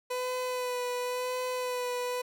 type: tone with vibrato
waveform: 30% pulse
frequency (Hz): 499.1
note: B4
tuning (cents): +18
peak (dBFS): -28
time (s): 0.1-2.22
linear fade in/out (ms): 10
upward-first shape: sine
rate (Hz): 0.94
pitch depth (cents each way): 21
effects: none